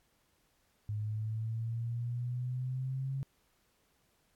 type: exponential sweep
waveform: sine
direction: up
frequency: 104.8 to 136.4 Hz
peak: -33 dBFS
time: 0.89-3.23 s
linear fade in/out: 0 ms
effects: pink hiss -73 dBFS RMS until 4.35 s + AAC 64 kbps